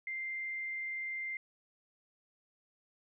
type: tone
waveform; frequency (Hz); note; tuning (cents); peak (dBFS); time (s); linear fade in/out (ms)
sine; 2093; C7; 0; -36; 0.07-1.37; 2
effects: none